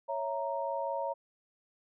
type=chord; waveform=sine; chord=A# diminished; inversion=first; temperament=equal; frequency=554.4 / 659.3 / 932.3 Hz; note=C#5 / E5 / A#5; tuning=0 / 0 / 0 cents; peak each=-35 / -38 / -35 dBFS; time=0.08-1.14 s; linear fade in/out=20 ms; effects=none